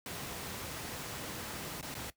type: noise with dropouts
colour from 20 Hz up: pink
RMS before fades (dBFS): -41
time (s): 0.06-2.1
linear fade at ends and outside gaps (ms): 1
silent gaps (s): 1.811-1.827 / 1.942-1.951
effects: noise-tail reverb RT60 0.1 s tail -17 dB re dry + high-pass 80 Hz 12 dB/octave